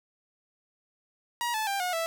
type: tone with pitch steps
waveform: sawtooth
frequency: 954 / 869.8 / 793 / 723 / 659.2 Hz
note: A#5 / A5 / G5 / F#5 / E5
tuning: +40 / -20 / +20 / -40 / 0 cents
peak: -24 dBFS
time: 1.41-2.06 s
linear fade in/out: 0 ms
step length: 130 ms
effects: none